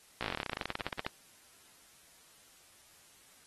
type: slowing click train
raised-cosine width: 0.3 ms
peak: -18 dBFS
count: 24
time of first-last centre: 0.21-1.065 s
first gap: 16 ms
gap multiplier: 1.07
effects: white hiss -61 dBFS RMS until 3.46 s + AAC 32 kbps